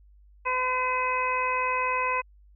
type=harmonic tone; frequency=508 Hz; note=B4; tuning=49 cents sharp; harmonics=1 / 2 / 3 / 4 / 5; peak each=-33 / -26 / -37 / -34 / -30 dBFS; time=0.45-2.22 s; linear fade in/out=20 ms; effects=added 50 Hz sine -52 dBFS peak until 2.55 s